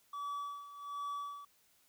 triangle tone with tremolo, 1146 Hz, D6, 43 cents flat, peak -35 dBFS, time 0.13-1.45 s, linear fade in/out 5 ms, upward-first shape sine, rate 1.3 Hz, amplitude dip 75%, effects white hiss -70 dBFS RMS until 1.88 s

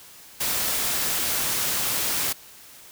white noise, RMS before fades -25 dBFS, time 0.4-2.33 s, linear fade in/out 10 ms, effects white hiss -47 dBFS RMS until 2.91 s

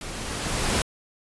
pink noise with level ramp, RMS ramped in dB -36 to -22 dBFS, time 0.01-0.82 s, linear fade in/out 2 ms, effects resampled to 24000 Hz

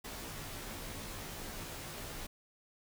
pink noise with comb filter, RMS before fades -44 dBFS, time 0.04-2.27 s, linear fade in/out 10 ms, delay 16 ms, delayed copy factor -1, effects none

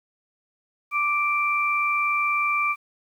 sine tone pair together, 1174.5 / 2349 Hz, D6 / D7, 0 / 0 cents, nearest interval octave, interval 1200 cents, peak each -23 dBFS, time 0.91-2.76 s, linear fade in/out 50 ms, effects 9-bit

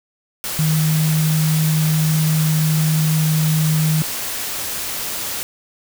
sine tone in noise, 156.2 Hz, D#3, 7 cents sharp, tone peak -14 dBFS, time 0.59-4.02 s, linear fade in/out 0 ms, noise white, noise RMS -25 dBFS, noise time 0.44-5.43 s, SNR +8 dB, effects none

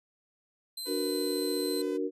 sawtooth tone, 4091 Hz, C8, 40 cents flat, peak -33 dBFS, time 0.77-1.82 s, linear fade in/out 5 ms
sawtooth tone with pitch glide, 500 to 504.1 Hz, B4 to B4, +21 to +35 cents, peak -40 dBFS, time 0.85-1.98 s, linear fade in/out 20 ms, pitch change +14 cents, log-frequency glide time 1.58-1.86 s
sine chord, D augmented, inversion none, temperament equal, 293.7 / 370 / 466.2 Hz, D4 / F#4 / A#4, 0 / 0 / 0 cents, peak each -33 dBFS, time 0.86-2.11 s, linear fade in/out 50 ms
effects resampled to 32000 Hz

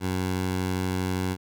15% pulse tone, 92.5 Hz, F#2, in tune, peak -19 dBFS, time 0-1.37 s, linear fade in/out 50 ms, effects none

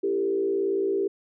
sine tone with frequency modulation, 392 Hz, G4, in tune, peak -22 dBFS, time 0.03-1.08 s, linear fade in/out 10 ms, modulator 57.8 Hz, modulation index 0.85, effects none

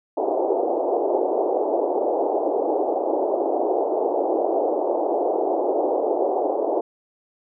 pink band-pass noise, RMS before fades -22 dBFS, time 0.17-6.81 s, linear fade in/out 5 ms, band 330 to 810 Hz, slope 48 dB/octave, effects none

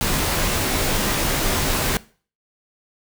pink noise with comb filter, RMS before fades -21 dBFS, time 0.01-1.97 s, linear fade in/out 0 ms, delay 17 ms, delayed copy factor -0.5, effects noise-tail reverb RT60 0.4 s tail -20 dB re dry

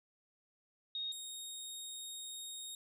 sine / 20% pulse tone pair in turn, 3729 / 3729 Hz, A#7 / A#7, 0 / 0 cents, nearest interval unison, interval 0 cents, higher neither, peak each -37 / -38 dBFS, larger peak first, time 0.95-1.12 / 1.12-2.75 s, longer second, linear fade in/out 2 ms, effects none

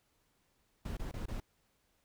brown noise bursts, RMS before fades -39 dBFS, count 4, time 0.85-1.402 s, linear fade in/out 5 ms, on 120 ms, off 24 ms, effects pink hiss -75 dBFS RMS until 2.04 s

